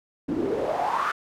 pink noise with band-pass filter sweep, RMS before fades -26 dBFS, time 0.28-1.12 s, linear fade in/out 10 ms, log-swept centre 260 to 1400 Hz, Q 6, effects none

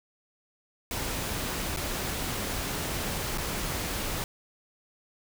pink noise with dropouts, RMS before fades -32 dBFS, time 0.91-4.24 s, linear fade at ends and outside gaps 1 ms, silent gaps 1.763-1.771 / 3.376-3.382 s, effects none

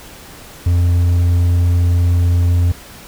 triangle tone, 87.31 Hz, F2, in tune, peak -8 dBFS, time 0.66-2.72 s, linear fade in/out 5 ms, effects pink hiss -37 dBFS RMS until 3.07 s

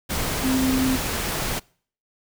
sine tone in noise, 260.9 Hz, C4, 5 cents flat, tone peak -19 dBFS, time 0.43-0.97 s, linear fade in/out 20 ms, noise pink, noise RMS -26 dBFS, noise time 0.09-1.6 s, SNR +4 dB, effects noise-tail reverb RT60 0.5 s tail -25 dB re dry

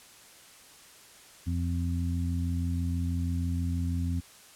harmonic tone, 86.2 Hz, F2, 22 cents flat, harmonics 1 / 2 / 3, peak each -28 / -35 / -35 dBFS, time 1.46-4.21 s, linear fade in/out 20 ms, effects white hiss -53 dBFS RMS until 4.55 s + low-pass 11000 Hz 12 dB/octave

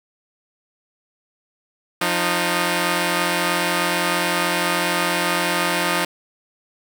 5% pulse tone pair together, 175.7 / 308.3 Hz, F3 / D#4, +11 / -16 cents, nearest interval minor seventh, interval 973 cents, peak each -10 dBFS, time 2.01-6.05 s, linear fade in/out 5 ms, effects none

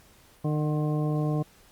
harmonic tone with a mistuned harmonic, 151.6 Hz, D#3, 45 cents flat, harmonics 1 / 2 / 3 / 4 / 5 / 7, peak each -25 / -31 / -35 / -37 / -39 / -42 dBFS, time 0.44-1.43 s, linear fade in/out 10 ms, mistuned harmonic 5, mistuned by -27 cents, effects pink hiss -57 dBFS RMS until 1.71 s + Opus 48 kbps

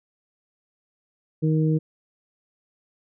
harmonic tone, 156.7 Hz, D#3, 13 cents sharp, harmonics 1 / 2 / 3, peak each -19 / -25 / -29 dBFS, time 1.42-1.79 s, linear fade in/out 20 ms, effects none

